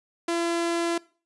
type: tone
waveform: sawtooth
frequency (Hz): 339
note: E4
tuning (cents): +49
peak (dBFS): -20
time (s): 0.28-0.98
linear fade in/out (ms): 5
effects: noise-tail reverb RT60 0.4 s tail -22 dB re dry + resampled to 24000 Hz